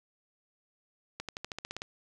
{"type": "accelerating click train", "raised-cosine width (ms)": 0.2, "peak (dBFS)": -20, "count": 10, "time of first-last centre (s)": [1.2, 1.819], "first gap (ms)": 87, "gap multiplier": 0.94, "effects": []}